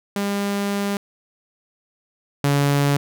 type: tone pair in turn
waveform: sawtooth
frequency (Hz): 201.1 / 142.2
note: G3 / C#3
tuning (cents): +44 / +45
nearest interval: tritone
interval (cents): 599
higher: first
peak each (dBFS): -17 / -12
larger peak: second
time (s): 0.16-0.97 / 2.44-2.97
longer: first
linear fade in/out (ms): 2
effects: none